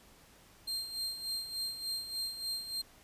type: tone with tremolo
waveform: 40% pulse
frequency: 4186 Hz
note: C8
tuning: in tune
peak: -32 dBFS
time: 0.67-2.82 s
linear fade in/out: 10 ms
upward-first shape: sine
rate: 3.4 Hz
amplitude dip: 65%
effects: pink hiss -60 dBFS RMS until 3.03 s + resampled to 32000 Hz